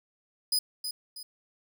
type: tone with echo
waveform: sawtooth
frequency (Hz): 4989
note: D#8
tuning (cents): +4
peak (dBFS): -21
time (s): 0.52-0.59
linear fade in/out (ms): 5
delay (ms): 320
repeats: 2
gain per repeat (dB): -8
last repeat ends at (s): 1.23
effects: none